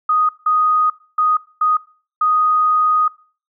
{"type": "tone bursts at uneven times", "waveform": "sine", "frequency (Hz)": 1244.5, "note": "D#6", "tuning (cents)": 0, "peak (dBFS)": -12, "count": 5, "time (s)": [[0.09, 0.29], [0.46, 0.9], [1.18, 1.37], [1.61, 1.77], [2.21, 3.08]], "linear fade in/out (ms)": 5, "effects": ["noise-tail reverb RT60 0.4 s tail -21 dB re dry"]}